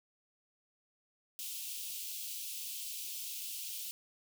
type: high-pass noise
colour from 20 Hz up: white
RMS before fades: -42 dBFS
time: 1.39-3.91 s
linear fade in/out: 0 ms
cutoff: 2600 Hz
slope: 48 dB/octave
effects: none

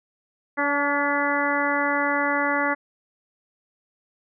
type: harmonic tone with a mistuned harmonic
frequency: 285.8 Hz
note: D4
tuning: 47 cents flat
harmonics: 1 / 2 / 3 / 4 / 5 / 6 / 7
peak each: -28 / -28 / -28 / -28 / -28 / -28 / -28 dBFS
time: 0.57-2.75 s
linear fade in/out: 20 ms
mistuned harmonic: 3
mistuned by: +19 cents
effects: none

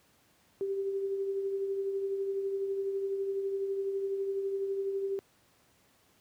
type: tone with tremolo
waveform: sine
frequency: 392 Hz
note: G4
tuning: in tune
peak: -28 dBFS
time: 0.61-5.19 s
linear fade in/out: 0 ms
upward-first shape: triangle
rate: 12 Hz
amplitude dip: 45%
effects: pink hiss -66 dBFS RMS until 6.2 s + high-pass 80 Hz 12 dB/octave

